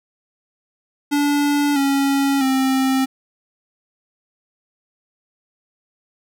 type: tone with pitch steps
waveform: square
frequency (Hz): 288.9 / 276.5 / 264.6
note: D4 / C#4 / C4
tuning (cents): -28 / -4 / +20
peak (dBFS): -16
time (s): 1.11-3.06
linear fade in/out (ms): 20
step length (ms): 650
effects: none

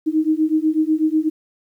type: beating tone pair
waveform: sine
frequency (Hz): 308.9 / 317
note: D#4 / D#4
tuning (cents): -12 / +32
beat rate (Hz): 8.1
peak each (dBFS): -18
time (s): 0.06-1.3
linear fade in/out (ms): 20
effects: 9-bit

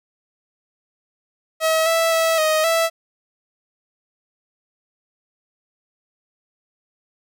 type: tone with pitch steps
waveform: sawtooth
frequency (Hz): 641 / 658 / 652 / 625 / 659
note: E5 / E5 / E5 / D#5 / E5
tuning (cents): -49 / -3 / -19 / +8 / -1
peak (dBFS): -12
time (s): 1.6-2.9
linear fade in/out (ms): 50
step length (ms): 260
effects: none

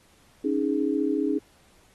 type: chord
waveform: sine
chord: C# suspended second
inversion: none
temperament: just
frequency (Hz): 277.2 / 311.8 / 415.8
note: C#4 / D#4 / G#4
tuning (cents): 0 / +4 / +2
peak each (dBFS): -26 / -26 / -28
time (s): 0.44-1.39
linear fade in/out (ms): 10
effects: pink hiss -60 dBFS RMS until 1.94 s + AAC 32 kbps

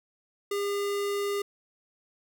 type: tone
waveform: square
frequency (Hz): 404.1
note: G#4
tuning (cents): -47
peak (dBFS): -28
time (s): 0.51-1.42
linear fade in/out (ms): 5
effects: none

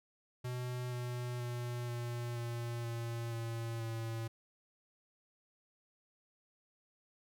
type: tone with pitch steps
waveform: square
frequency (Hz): 124.4 / 122.83 / 121.28 / 119.75 / 118.23 / 116.74 / 115.27 / 113.81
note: B2 / B2 / B2 / A#2 / A#2 / A#2 / A#2 / A#2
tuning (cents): +13 / -9 / -31 / +47 / +25 / +3 / -19 / -41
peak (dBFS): -38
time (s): 0.44-4.28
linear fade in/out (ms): 10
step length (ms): 480
effects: none

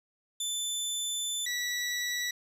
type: tone pair in turn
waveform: 20% pulse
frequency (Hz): 3520 / 1951.7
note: A7 / B6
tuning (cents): 0 / -21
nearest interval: minor seventh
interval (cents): 1021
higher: first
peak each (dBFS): -25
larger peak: neither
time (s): 0.4-1.46 / 1.46-2.31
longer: first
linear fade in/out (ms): 5
effects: resampled to 32000 Hz + 10-bit

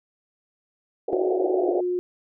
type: band-pass noise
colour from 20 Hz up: pink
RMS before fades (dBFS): -26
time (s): 1.08-1.81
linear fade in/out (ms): 5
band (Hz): 310 to 760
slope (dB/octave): 96
type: tone with pitch glide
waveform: sine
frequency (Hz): 370 to 358.8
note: F#4 to F4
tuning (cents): 0 to +47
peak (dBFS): -22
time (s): 1.13-1.99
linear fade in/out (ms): 0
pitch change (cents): -53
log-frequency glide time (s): 1.58-1.64
effects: none

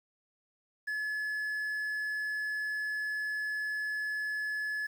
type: tone with quantisation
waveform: triangle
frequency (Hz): 1711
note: A6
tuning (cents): -49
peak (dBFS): -30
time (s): 0.87-4.87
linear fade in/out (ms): 10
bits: 10
effects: none

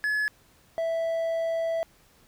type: tone pair in turn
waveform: triangle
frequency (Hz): 1705 / 658.9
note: G#6 / E5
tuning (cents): +45 / -1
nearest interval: octave + major third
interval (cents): 1646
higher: first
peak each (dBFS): -22 / -23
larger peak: first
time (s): 0.04-0.28 / 0.78-1.83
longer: second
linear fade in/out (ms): 0
effects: pink hiss -60 dBFS RMS until 2.27 s

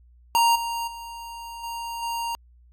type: tone with level steps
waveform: square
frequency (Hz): 932.3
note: A#5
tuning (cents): 0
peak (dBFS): -17 / -27 / -36 / -31 / -27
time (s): 0.35-2.35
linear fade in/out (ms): 0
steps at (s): 0.55 / 0.87 / 1.63 / 2.02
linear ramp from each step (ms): 10
effects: added 60 Hz sine -51 dBFS peak until 2.72 s + AAC 64 kbps

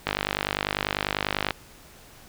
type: click train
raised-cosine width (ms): 0.3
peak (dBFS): -7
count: 73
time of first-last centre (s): 0.07-1.507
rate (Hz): 50.1
effects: pink hiss -50 dBFS RMS until 2.28 s

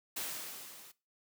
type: noise with level ramp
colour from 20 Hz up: white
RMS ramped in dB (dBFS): -37 to -55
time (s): 0.16-0.92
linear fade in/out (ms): 10
effects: noise-tail reverb RT60 0.3 s tail -21 dB re dry + high-pass 150 Hz 12 dB/octave

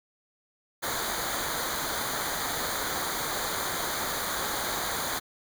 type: noise with comb filter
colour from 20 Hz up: pink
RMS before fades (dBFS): -31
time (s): 0.82-5.2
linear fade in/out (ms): 20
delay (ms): 0.37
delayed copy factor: -0.8
effects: none

